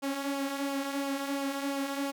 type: tone with flanger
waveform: sawtooth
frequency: 277.2 Hz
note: C#4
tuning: in tune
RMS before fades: -33 dBFS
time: 0.02-2.12 s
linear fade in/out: 20 ms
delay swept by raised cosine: 0.49 to 4.09 ms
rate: 2.9 Hz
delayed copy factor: -0.5
effects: none